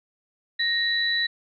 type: tone pair together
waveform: sine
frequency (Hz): 1864.7 / 3951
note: A#6 / B7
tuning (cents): 0 / 0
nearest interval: octave + minor second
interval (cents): 1300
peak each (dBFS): -24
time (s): 0.59-1.27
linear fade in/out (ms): 10
effects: none